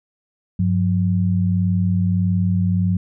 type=tone pair together; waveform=sine; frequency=98.26 / 179.9 Hz; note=G2 / F#3; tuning=+5 / -48 cents; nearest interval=minor seventh; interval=1047 cents; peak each=-18 dBFS; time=0.59-2.97 s; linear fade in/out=5 ms; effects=none